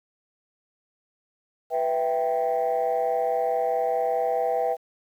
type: chord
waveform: sine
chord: E minor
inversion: second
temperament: equal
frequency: 493.9 / 659.3 / 784 Hz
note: B4 / E5 / G5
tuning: 0 / 0 / 0 cents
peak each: -25 dBFS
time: 1.7-4.77 s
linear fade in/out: 50 ms
effects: tanh soft clip ceiling -16 dBFS + 9-bit